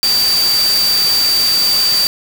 sine tone in noise, 4641 Hz, D8, 21 cents flat, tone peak -11 dBFS, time 0.03-2.07 s, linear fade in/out 0 ms, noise white, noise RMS -20 dBFS, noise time 0.03-2.07 s, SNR +6 dB, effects none

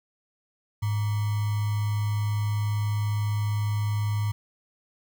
sine tone with sample-and-hold, 104.7 Hz, G#2, 15 cents sharp, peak -23 dBFS, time 0.82-4.32 s, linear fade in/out 10 ms, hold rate 1050 Hz, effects none

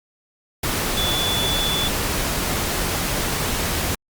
sine tone in noise, 3457 Hz, A7, 31 cents flat, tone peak -22 dBFS, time 0.97-1.88 s, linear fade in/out 5 ms, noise pink, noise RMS -23 dBFS, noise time 0.63-3.95 s, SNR -2 dB, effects Opus 48 kbps

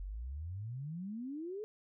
sine exponential sweep, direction up, 43.81 to 440 Hz, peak -39 dBFS, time 0-1.64 s, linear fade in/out 0 ms, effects none

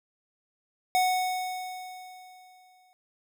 square tone with exponential decay, 738 Hz, F#5, 5 cents flat, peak -21 dBFS, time 0.95-2.93 s, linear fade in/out 0 ms, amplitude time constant 430 ms, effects none

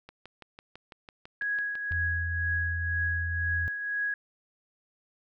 click train, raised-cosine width 0.3 ms, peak -29 dBFS, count 12, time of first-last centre 0.09-1.92 s, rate 6.01 Hz
sine tone with tremolo, 1661.2 Hz, G#6, in tune, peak -26 dBFS, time 1.41-4.14 s, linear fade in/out 2 ms, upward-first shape triangle, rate 2 Hz, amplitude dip 55%
sine tone, 84 Hz, E2, 33 cents sharp, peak -30 dBFS, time 1.91-3.68 s, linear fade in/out 0 ms
effects none

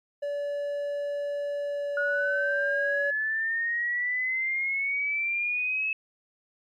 triangle tone with pitch glide, 575 to 569.7 Hz, D5 to C#5, -37 to +47 cents, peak -26 dBFS, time 0.22-3.11 s, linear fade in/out 10 ms, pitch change -16 cents, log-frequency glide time 1.64-2.46 s
sine exponential sweep, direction up, 1443 to 2600 Hz, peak -25 dBFS, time 1.97-5.93 s, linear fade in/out 2 ms
effects MP3 96 kbps

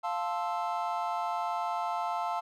triangle chord, F major seventh, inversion none, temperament equal, 698.5 / 880 / 1046.5 / 1318.5 Hz, F5 / A5 / C6 / E6, 0 / 0 / 0 / 0 cents, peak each -32 / -32 / -36 / -36 dBFS, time 0.03-2.41 s, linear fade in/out 20 ms, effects none

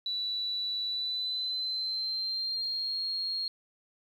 sine tone with pitch glide, 3951 to 4259 Hz, B7 to C8, 0 to +30 cents, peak -30 dBFS, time 0.06-3.48 s, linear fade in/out 2 ms, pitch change +130 cents, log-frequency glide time 0.87-2.98 s, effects 10-bit

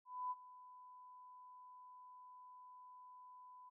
sine tone with ADSR envelope, 1000 Hz, B5, 21 cents sharp, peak -38 dBFS, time 0.05-3.7 s, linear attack 260 ms, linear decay 34 ms, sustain -18 dB, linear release 17 ms, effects none

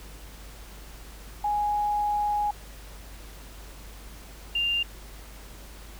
sine tone pair in turn, 830.6 / 2794 Hz, G#5 / F7, 0 / 0 cents, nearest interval octave + major sixth, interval 2100 cents, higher second, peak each -23 dBFS, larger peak neither, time 1.44-2.51 / 4.55-4.83 s, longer first, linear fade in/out 5 ms, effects added 50 Hz sine -43 dBFS peak until 5.99 s + pink hiss -48 dBFS RMS until 5.99 s

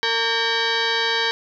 sine tone with frequency modulation, 1143 Hz, D6, 47 cents flat, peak -18 dBFS, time 0.03-1.31 s, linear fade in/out 0 ms, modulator 686 Hz, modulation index 5.1, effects none

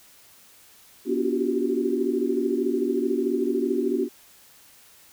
sine tone cluster, 243.7 / 286.9 / 351.3 / 376.1 / 389.6 Hz, B3 / D4 / F4 / F#4 / G4, -23 / -40 / +10 / +28 / -11 cents, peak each -28 dBFS, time 1.05-4.09 s, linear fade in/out 50 ms, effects white hiss -53 dBFS RMS until 5.12 s

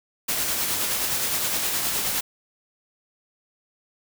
white noise with tremolo, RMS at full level -24 dBFS, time 0.28-2.21 s, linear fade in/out 10 ms, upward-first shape sine, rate 9.6 Hz, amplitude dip 30%, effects none

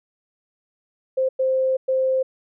sine tone bursts at uneven times, 523.3 Hz, C5, in tune, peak -17 dBFS, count 3, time 1.17-1.29 / 1.39-1.77 / 1.88-2.23 s, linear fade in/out 10 ms, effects none

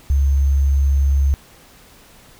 sine tone with sample-and-hold, 69.3 Hz, C#2, in tune, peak -12 dBFS, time 0.1-1.34 s, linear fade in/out 0 ms, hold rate 6300 Hz, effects pink hiss -47 dBFS RMS until 2.39 s

